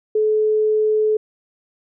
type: tone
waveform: sine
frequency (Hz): 430.1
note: A4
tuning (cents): -39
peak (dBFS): -14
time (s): 0.15-1.17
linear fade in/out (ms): 5
effects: none